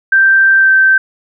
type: tone with pitch glide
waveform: sine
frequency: 1568 to 1553.6 Hz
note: G6 to G6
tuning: 0 to -16 cents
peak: -5 dBFS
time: 0.12-0.98 s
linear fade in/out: 5 ms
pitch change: -16 cents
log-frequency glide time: 0.58-0.7 s
effects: none